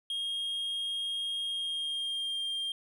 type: tone with pitch glide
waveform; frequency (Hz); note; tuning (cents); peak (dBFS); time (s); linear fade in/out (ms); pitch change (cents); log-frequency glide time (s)
triangle; 3247 to 3199; G#7 to G7; -40 to +34; -30; 0.1-2.72; 2; -26; 1.43-2.41
effects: none

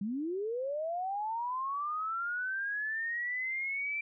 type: linear sweep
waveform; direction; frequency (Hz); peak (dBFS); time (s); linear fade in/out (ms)
sine; up; 189.5 to 2349; -32; 0.01-4.01; 5
effects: none

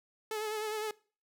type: tone with vibrato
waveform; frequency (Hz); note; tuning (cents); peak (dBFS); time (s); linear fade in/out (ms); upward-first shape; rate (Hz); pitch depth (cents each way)
sawtooth; 430; A4; -40; -30; 0.31-0.91; 2; sine; 9.8; 38
effects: noise-tail reverb RT60 0.4 s tail -22 dB re dry

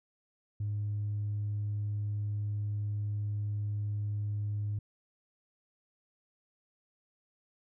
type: tone with tanh clipping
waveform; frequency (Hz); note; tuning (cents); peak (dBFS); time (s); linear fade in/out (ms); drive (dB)
triangle; 103.83; G#2; 0; -31; 0.6-4.79; 5; 5
effects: none

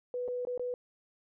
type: tone with dropouts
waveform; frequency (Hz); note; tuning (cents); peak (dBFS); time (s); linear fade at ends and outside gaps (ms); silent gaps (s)
sine; 493.9; B4; 0; -32; 0.14-0.74; 1; 0.279-0.284 / 0.451-0.471 / 0.577-0.595
effects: none

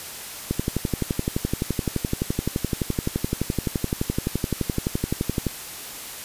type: click train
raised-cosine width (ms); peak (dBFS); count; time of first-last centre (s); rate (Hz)
3; -9; 59; 0.51-5.467; 11.7
effects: white hiss -36 dBFS RMS until 6.24 s + resampled to 32000 Hz

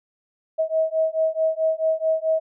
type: beating tone pair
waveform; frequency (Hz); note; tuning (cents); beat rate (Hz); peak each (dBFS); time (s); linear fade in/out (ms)
sine; 637 / 641.6; D#5 / E5; +41 / -47; 4.6; -22; 0.58-2.4; 20
effects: none

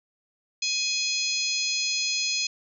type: harmonic tone with a mistuned harmonic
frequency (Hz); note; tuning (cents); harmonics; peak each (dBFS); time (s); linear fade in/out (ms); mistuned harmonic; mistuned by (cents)
837; G#5; +13; 3 / 4 / 5 / 6 / 7 / 8; -30 / -35 / -29 / -31 / -34 / -33; 0.62-2.47; 5; 7; +65
effects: none

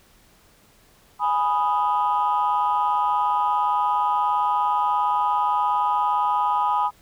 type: chord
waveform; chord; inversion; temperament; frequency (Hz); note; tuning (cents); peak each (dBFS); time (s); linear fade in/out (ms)
sine; G# minor; none; equal; 830.6 / 987.8 / 1244.5; G#5 / B5 / D#6; 0 / 0 / 0; -22 / -21 / -24; 1.19-6.91; 50
effects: tanh soft clip ceiling -12 dBFS + pink hiss -56 dBFS RMS until 7.01 s

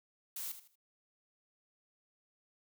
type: noise with echo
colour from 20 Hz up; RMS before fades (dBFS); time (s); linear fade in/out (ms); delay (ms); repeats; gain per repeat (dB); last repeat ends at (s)
blue; -41; 0.36-0.52; 5; 79; 3; -11; 0.757
effects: none

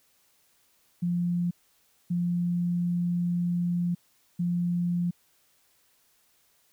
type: tone bursts at uneven times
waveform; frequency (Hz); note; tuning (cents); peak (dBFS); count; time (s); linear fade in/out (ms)
sine; 174.61; F3; 0; -24; 3; 1.02-1.51 / 2.1-3.95 / 4.39-5.11; 10
effects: white hiss -66 dBFS RMS until 6.72 s

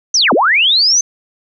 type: linear two-way sweep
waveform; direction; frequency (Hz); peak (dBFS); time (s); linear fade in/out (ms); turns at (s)
sine; down then up; 6272 to 196 to 6272; -8; 0.14-1.01; 5; 0.33
effects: none

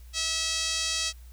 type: tone with band-pass filter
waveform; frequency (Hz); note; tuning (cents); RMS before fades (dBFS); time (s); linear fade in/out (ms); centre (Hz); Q
5% pulse; 648; E5; -30; -29; 0.13-1.13; 50; 4700; 0.88
effects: added 60 Hz sine -44 dBFS peak until 1.32 s + white hiss -60 dBFS RMS until 1.32 s

